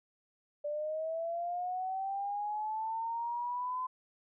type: linear sweep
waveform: sine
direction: up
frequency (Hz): 584 to 1024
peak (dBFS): -33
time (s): 0.64-3.87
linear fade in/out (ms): 10
effects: none